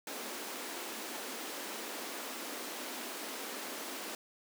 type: high-pass noise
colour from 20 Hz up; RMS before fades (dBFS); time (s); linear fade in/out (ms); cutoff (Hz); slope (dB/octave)
pink; -42; 0.07-4.15; 2; 230; 48
effects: none